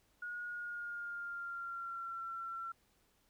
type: tone with pitch glide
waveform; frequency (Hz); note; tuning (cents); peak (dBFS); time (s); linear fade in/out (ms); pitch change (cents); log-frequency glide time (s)
sine; 1443 to 1354.2; F#6 to E6; -44 to +46; -40; 0.22-2.72; 5; -110; 0.45-2.21
effects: pink hiss -73 dBFS RMS until 3.29 s